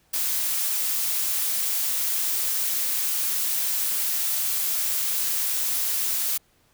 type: noise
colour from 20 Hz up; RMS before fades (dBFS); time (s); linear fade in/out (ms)
blue; -25; 0.13-6.38; 10
effects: pink hiss -63 dBFS RMS until 6.73 s